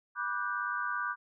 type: chord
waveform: sine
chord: G major seventh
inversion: first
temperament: just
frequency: 980 / 1176 / 1470 / 1568 Hz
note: B5 / D6 / F#6 / G6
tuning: -14 / +2 / -12 / 0 cents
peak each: -40 / -35 / -36 / -37 dBFS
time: 0.15-1.16 s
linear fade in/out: 50 ms
effects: none